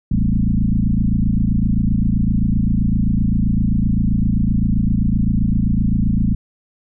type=tone with frequency modulation; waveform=sine; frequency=117.8 Hz; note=A#2; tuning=19 cents sharp; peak=-13 dBFS; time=0.11-6.35 s; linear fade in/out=5 ms; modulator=27.7 Hz; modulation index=4.2; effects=none